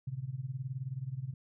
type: tone with tremolo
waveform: sine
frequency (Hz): 130.7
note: C3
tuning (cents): -1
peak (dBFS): -32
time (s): 0.07-1.34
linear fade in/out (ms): 5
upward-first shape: sine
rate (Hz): 19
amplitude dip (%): 85
effects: none